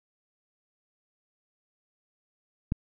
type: click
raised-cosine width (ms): 5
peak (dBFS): -14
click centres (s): 2.721
effects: none

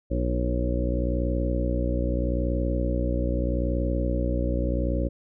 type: harmonic tone with a mistuned harmonic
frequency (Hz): 60.8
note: B1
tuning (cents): -26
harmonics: 1 / 2 / 3 / 4 / 5 / 6 / 7 / 8 / 9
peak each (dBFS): -25 / -32 / -34 / -33 / -32 / -38 / -42 / -37 / -32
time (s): 0.1-5.09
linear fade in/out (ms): 20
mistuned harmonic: 6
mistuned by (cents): -30
effects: none

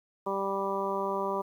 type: harmonic tone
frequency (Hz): 196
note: G3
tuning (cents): 0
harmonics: 1 / 2 / 3 / 4 / 5 / 6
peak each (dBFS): -39 / -33 / -35 / -39 / -33 / -37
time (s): 0.26-1.42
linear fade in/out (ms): 10
effects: 10-bit

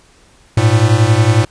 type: beating tone pair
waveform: square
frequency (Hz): 105.2 / 116.2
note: G#2 / A#2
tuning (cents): +23 / -5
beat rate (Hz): 11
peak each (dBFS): -12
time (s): 0.57-1.45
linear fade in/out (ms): 5
effects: pink hiss -48 dBFS RMS until 1.5 s + resampled to 22050 Hz

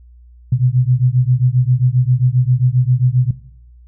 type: beating tone pair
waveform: sine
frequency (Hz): 122.6 / 130.1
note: B2 / C3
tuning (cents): -12 / -9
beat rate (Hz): 7.5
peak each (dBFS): -14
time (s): 0.52-3.31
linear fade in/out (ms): 5
effects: noise-tail reverb RT60 0.8 s tail -18 dB re dry + added 60 Hz sine -40 dBFS peak until 3.87 s

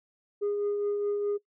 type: tone with tremolo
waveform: sine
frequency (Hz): 410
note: G#4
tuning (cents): -22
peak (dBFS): -23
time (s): 0.41-1.38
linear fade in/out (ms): 20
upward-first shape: triangle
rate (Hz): 4.8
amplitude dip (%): 40
effects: noise-tail reverb RT60 0.1 s tail -21 dB re dry + tanh soft clip ceiling -24 dBFS

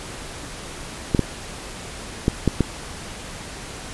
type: clicks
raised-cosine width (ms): 3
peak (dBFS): -3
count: 5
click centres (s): 1.148 / 1.193 / 2.281 / 2.477 / 2.607
effects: pink hiss -35 dBFS RMS until 3.93 s + resampled to 24000 Hz

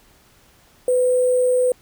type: tone with sample-and-hold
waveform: sine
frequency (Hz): 501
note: B4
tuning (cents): +25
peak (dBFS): -14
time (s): 0.88-1.72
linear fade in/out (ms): 2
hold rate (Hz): 8820
effects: pink hiss -54 dBFS RMS until 1.81 s

